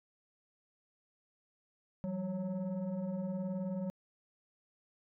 sine tone with frequency modulation, 191 Hz, G3, 45 cents flat, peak -33 dBFS, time 2.04-3.9 s, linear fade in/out 0 ms, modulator 363 Hz, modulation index 0.83, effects tanh soft clip ceiling -31 dBFS

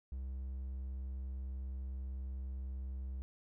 triangle tone, 65.41 Hz, C2, in tune, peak -37 dBFS, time 0.12-3.22 s, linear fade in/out 0 ms, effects none

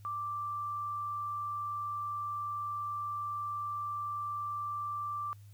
sine tone, 1174.7 Hz, D6, in tune, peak -34 dBFS, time 0.05-5.33 s, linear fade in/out 0 ms, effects added 102 Hz sine -50 dBFS peak until 5.53 s + white hiss -68 dBFS RMS until 5.53 s

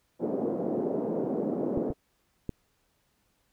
white band-pass noise, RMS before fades -30 dBFS, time 0.19-1.94 s, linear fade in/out 50 ms, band 190 to 500 Hz, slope 24 dB/octave
clicks, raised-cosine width 3 ms, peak -19 dBFS, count 3, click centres 1.775 / 1.904 / 2.493 s
effects pink hiss -72 dBFS RMS until 3.52 s

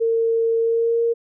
sine tone with pitch glide, 456.3 to 464.8 Hz, A#4 to A#4, -37 to -5 cents, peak -16 dBFS, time 0-1.14 s, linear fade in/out 20 ms, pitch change +32 cents, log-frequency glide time 0.59-1.02 s, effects none

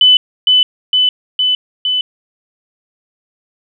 sine tone with echo, 3001 Hz, F#7, 24 cents sharp, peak -4 dBFS, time 0.01-0.17 s, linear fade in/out 2 ms, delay 460 ms, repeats 4, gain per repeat -2 dB, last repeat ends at 2.01 s, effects none

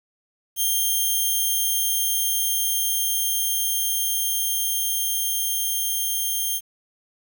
5% pulse tone with level ramp, 3188 Hz, G7, 28 cents sharp, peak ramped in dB -11 to -14 dBFS, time 0.56-6.61 s, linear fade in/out 50 ms, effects 8-bit

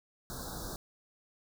pink band-stop noise, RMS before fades -41 dBFS, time 0.3-0.76 s, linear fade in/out 0 ms, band 1600 to 3700 Hz, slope 96 dB/octave, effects none

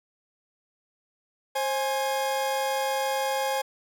40% pulse tone pair together, 532 / 831 Hz, C5 / G#5, +29 / +1 cents, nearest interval minor sixth, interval 772 cents, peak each -27 dBFS, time 1.55-3.62 s, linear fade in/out 10 ms, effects none

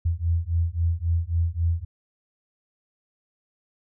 sine beating tone pair, 82.41 / 86.11 Hz, E2 / F2, 0 / -24 cents, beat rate 3.7 Hz, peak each -24 dBFS, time 0.05-1.85 s, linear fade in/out 10 ms, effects none

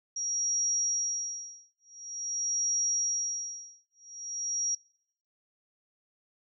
sine tone with tremolo, 5680 Hz, F8, 28 cents sharp, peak -26 dBFS, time 0.16-4.75 s, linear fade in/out 5 ms, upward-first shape sine, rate 0.47 Hz, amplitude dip 100%, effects noise-tail reverb RT60 0.7 s tail -25 dB re dry

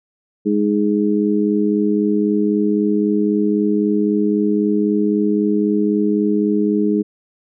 harmonic tone, 103.83 Hz, G#2, in tune, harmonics 2 / 3 / 4, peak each -17 / -18 / -20 dBFS, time 0.45-7.03 s, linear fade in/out 20 ms, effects none

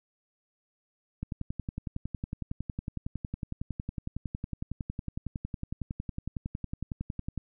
click train, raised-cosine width 5 ms, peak -21 dBFS, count 68, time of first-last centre 1.23-7.377 s, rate 10.9 Hz, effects none

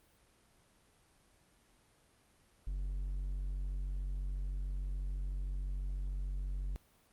triangle tone, 46.89 Hz, F#1, 24 cents sharp, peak -33 dBFS, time 2.67-6.76 s, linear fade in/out 0 ms, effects pink hiss -68 dBFS RMS until 7.12 s + Opus 32 kbps

